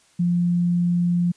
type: tone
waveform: sine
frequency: 174.61 Hz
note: F3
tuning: in tune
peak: -17 dBFS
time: 0.19-1.32 s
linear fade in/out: 10 ms
effects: white hiss -58 dBFS RMS until 1.36 s + resampled to 22050 Hz